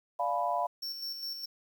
sine chord, D diminished seventh, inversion none, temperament equal with one note detuned, 587.3 / 698.5 / 851 / 987.8 Hz, D5 / F5 / Ab5 / Cb6, 0 / 0 / +42 / 0 cents, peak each -36 / -31 / -37 / -32 dBFS, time 0.19-0.67 s, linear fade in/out 10 ms
square tone with tremolo, 5450 Hz, F8, 43 cents flat, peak -35 dBFS, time 0.82-1.46 s, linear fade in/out 10 ms, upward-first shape square, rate 4.9 Hz, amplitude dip 45%
effects 10-bit

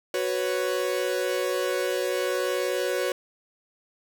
45% pulse chord, F# suspended fourth, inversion none, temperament equal, 370 / 493.9 / 554.4 Hz, F#4 / B4 / C#5, 0 / 0 / 0 cents, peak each -29 dBFS, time 0.14-3.12 s, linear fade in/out 2 ms, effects 9-bit

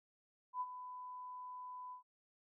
sine tone with ADSR envelope, 1000 Hz, B5, 21 cents sharp, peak -35 dBFS, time 0.53-2.03 s, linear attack 78 ms, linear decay 43 ms, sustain -11 dB, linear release 110 ms, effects none

